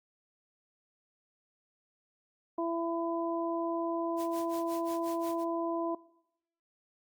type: harmonic tone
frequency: 334.9 Hz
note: E4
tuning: 27 cents sharp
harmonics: 1 / 2 / 3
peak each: -32 / -35 / -37 dBFS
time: 2.58-5.95 s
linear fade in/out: 5 ms
type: noise with tremolo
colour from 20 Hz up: white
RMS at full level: -47 dBFS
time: 4.16-5.45 s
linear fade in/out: 50 ms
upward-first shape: sine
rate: 5.6 Hz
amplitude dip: 95%
effects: noise-tail reverb RT60 0.8 s tail -22 dB re dry + Opus 48 kbps